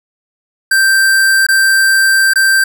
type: tone with dropouts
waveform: square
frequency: 1568 Hz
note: G6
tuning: in tune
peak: -8 dBFS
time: 0.71-2.64 s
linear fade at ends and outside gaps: 5 ms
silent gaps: 1.467-1.486 / 2.336-2.357 s
effects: none